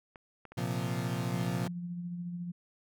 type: clicks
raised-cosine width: 0.5 ms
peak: -33 dBFS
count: 6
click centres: 0.158 / 0.453 / 0.52 / 0.827 / 1.404 / 1.676 s
type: chord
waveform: 35% pulse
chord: Bb suspended second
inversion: none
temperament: equal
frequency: 116.54 / 130.81 / 174.61 Hz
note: Bb2 / C3 / F3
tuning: 0 / 0 / 0 cents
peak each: -34 dBFS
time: 0.57-1.68 s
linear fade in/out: 10 ms
type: tone with tremolo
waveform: sine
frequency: 174.8 Hz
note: F3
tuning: 2 cents sharp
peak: -34 dBFS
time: 1.33-2.52 s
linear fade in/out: 10 ms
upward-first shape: sine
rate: 14 Hz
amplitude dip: 35%
effects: none